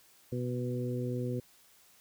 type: harmonic tone with a mistuned harmonic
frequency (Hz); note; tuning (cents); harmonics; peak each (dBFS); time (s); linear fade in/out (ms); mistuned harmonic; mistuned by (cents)
123.47; B2; 0; 1 / 2 / 3 / 4; -34 / -37 / -39 / -40; 0.32-1.4; 5; 1; +15
effects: white hiss -62 dBFS RMS until 2 s